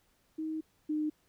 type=tone pair in turn; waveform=sine; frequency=315 / 305 Hz; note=D#4 / D#4; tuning=+21 / -34 cents; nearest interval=minor second; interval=55 cents; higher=first; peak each=-33 / -29 dBFS; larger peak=second; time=0.38-0.61 / 0.89-1.1 s; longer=first; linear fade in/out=10 ms; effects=pink hiss -71 dBFS RMS until 1.28 s